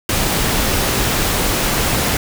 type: noise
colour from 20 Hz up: pink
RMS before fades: -17 dBFS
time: 0.09-2.17 s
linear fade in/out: 2 ms
effects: none